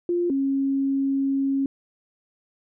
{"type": "tone pair in turn", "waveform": "sine", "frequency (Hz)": [349.2, 273], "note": ["F4", "C#4"], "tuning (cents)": [0, -26], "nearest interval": "major third", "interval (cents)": 426, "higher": "first", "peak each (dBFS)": -20, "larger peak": "neither", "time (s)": [[0.09, 0.3], [0.3, 1.66]], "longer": "second", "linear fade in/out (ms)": 2, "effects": []}